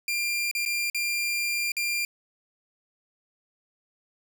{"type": "tone with dropouts", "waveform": "sawtooth", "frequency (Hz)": 2389, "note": "D7", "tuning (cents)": 29, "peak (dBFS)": -22, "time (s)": [0.08, 2.05], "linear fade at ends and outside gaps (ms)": 2, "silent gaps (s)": [[0.513, 0.55], [0.652, 0.66], [0.9, 0.946], [1.719, 1.767]], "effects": []}